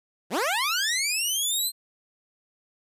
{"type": "linear sweep", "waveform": "15% pulse", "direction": "up", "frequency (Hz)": [140.7, 4177], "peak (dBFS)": -17, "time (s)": [0.3, 1.72], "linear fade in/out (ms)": 50, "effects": ["resampled to 32000 Hz"]}